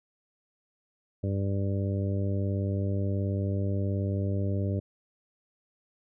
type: harmonic tone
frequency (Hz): 98.6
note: G2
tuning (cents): +11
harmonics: 1 / 2 / 3 / 4 / 5 / 6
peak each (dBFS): -27 / -34 / -37 / -39 / -41 / -40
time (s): 1.23-4.8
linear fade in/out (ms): 10
effects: none